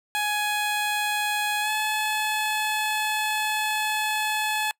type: tone with pitch glide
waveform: 15% pulse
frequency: 837 to 857.6 Hz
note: G#5 to A5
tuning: +13 to -45 cents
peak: -17 dBFS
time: 0.15-4.71 s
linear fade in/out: 0 ms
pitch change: +42 cents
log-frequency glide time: 1.61-1.7 s
effects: noise-tail reverb RT60 0.1 s tail -25 dB re dry